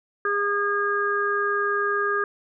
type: harmonic tone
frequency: 407.4 Hz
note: G#4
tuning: 33 cents flat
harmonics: 1 / 3 / 4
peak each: -26 / -25 / -25 dBFS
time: 0.25-2.24 s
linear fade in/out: 2 ms
effects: none